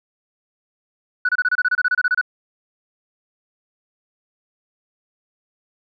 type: tone bursts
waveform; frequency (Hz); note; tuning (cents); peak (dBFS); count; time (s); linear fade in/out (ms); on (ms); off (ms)
sine; 1480; F#6; 0; -13; 15; 1.25-2.213; 5; 39; 27
effects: tanh soft clip ceiling -11 dBFS